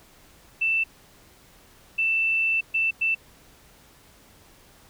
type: tone bursts at uneven times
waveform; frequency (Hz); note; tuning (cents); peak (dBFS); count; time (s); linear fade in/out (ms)
sine; 2663; E7; +17; -20; 4; 0.61-0.84 / 1.98-2.61 / 2.74-2.91 / 3.01-3.15; 10
effects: pink hiss -54 dBFS RMS until 4.89 s